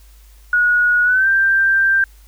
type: tone with pitch glide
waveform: sine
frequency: 1454 to 1576.5 Hz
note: F#6 to G6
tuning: -31 to +9 cents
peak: -11 dBFS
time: 0.53-2.04 s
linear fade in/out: 2 ms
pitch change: +140 cents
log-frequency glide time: 1.04-1.28 s
effects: added 51 Hz sine -42 dBFS peak until 2.27 s + white hiss -53 dBFS RMS until 2.27 s